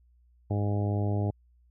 harmonic tone, 102.5 Hz, G#2, 22 cents flat, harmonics 1 / 2 / 3 / 4 / 5 / 6 / 7 / 8, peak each -26 / -35 / -36 / -38 / -43 / -40 / -42 / -44 dBFS, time 0.5-1.31 s, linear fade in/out 10 ms, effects added 60 Hz sine -59 dBFS peak until 1.7 s

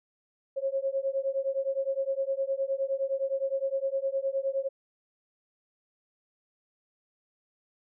sine beating tone pair, 537 / 546.7 Hz, C5 / C#5, +45 / -24 cents, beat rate 9.7 Hz, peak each -30 dBFS, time 0.56-4.69 s, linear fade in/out 20 ms, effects none

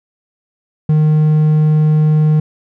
triangle tone, 153.7 Hz, D#3, 21 cents flat, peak -6 dBFS, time 0.89-2.4 s, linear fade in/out 5 ms, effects none

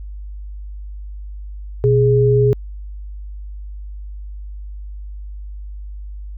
sine tone pair together, 123.47 / 415.3 Hz, B2 / G#4, 0 / 0 cents, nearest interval octave + major sixth, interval 2100 cents, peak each -13 dBFS, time 1.84-2.53 s, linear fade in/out 0 ms, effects added 50 Hz sine -28 dBFS peak until 6.37 s

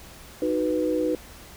sine chord, B major, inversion first, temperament equal, 311.1 / 370 / 493.9 Hz, D#4 / F#4 / B4, 0 / 0 / 0 cents, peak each -25 / -29 / -25 dBFS, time 0.42-1.15 s, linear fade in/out 2 ms, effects added 60 Hz sine -50 dBFS peak until 1.56 s + pink hiss -46 dBFS RMS until 1.56 s

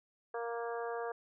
harmonic tone, 233.8 Hz, A#3, 5 cents sharp, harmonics 2 / 3 / 4 / 5 / 6 / 7, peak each -38 / -42 / -46 / -46 / -51 / -48 dBFS, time 0.34-1.12 s, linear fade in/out 5 ms, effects none

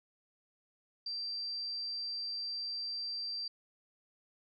sine tone, 4699 Hz, D8, in tune, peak -36 dBFS, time 1.06-3.48 s, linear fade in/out 5 ms, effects none

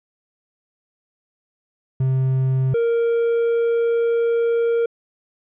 triangle tone pair in turn, 131.4 / 465.4 Hz, C3 / A#4, +8 / -3 cents, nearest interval octave + minor seventh, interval 2189 cents, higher second, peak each -14 dBFS, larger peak neither, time 2-2.74 / 2.74-4.86 s, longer second, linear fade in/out 5 ms, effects resampled to 8000 Hz

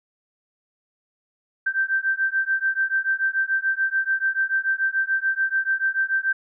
sine beating tone pair, 1560 / 1566.9 Hz, G6 / G6, -9 / -1 cents, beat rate 6.9 Hz, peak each -23 dBFS, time 1.66-6.33 s, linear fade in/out 10 ms, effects none

